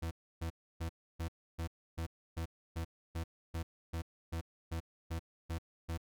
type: tone bursts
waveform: 40% pulse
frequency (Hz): 82.41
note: E2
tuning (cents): 0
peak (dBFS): -35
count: 16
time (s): 0.02-5.976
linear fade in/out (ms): 10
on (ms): 91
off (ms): 300
effects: none